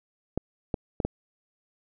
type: clicks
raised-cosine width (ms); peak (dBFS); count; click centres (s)
2; -13; 4; 0.376 / 0.742 / 1.002 / 1.05
effects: none